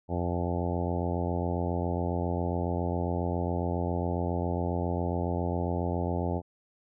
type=harmonic tone with a mistuned harmonic; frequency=87.31 Hz; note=F2; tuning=in tune; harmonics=1 / 2 / 3 / 4 / 5 / 6 / 7 / 8 / 9 / 10; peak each=-31 / -34 / -36 / -37 / -38 / -39 / -39 / -40 / -41 / -41 dBFS; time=0.08-6.42 s; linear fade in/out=50 ms; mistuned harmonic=10; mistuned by=-17 cents; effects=none